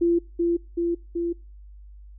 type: tone with echo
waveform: sine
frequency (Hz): 341.7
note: F4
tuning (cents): -38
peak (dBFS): -17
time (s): 0.01-0.19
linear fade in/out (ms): 10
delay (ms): 380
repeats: 3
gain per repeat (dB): -2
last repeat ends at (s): 1.33
effects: noise-tail reverb RT60 0.4 s tail -26 dB re dry + added 50 Hz sine -42 dBFS peak until 2.18 s